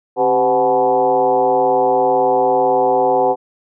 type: tone with frequency modulation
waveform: sine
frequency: 626 Hz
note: D#5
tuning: 10 cents sharp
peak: -11 dBFS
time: 0.16-3.36 s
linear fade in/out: 50 ms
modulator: 118 Hz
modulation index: 2.2
effects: none